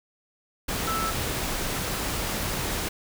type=tone in noise; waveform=sine; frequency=1318.5 Hz; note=E6; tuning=in tune; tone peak=-27 dBFS; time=0.87-1.11 s; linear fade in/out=10 ms; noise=pink; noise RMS=-29 dBFS; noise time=0.68-2.89 s; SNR=-1 dB; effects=none